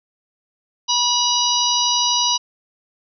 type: harmonic tone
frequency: 972 Hz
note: B5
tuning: 28 cents flat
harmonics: 1 / 3 / 4 / 5 / 6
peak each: -22 / -22 / -22 / -22 / -22 dBFS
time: 0.88-2.38 s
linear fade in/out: 20 ms
effects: none